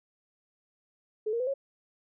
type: tone with pitch steps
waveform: sine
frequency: 430 / 466.2 / 505.5 / 548.1 Hz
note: A4 / A#4 / B4 / C#5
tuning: -40 / 0 / +40 / -20 cents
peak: -27 dBFS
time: 1.26-1.54 s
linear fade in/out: 10 ms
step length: 70 ms
effects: none